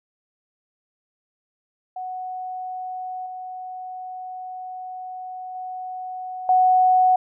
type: tone with level steps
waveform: sine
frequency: 740 Hz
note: F#5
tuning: in tune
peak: -28 / -31 / -29 / -13 dBFS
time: 1.96-7.16 s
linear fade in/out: 5 ms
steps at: 3.26 / 5.55 / 6.49 s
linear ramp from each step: 2 ms
effects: none